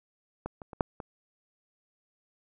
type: clicks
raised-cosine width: 1 ms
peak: -20 / -28 / -28 / -10 / -24 dBFS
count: 5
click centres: 0.46 / 0.618 / 0.732 / 0.808 / 1.002 s
effects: none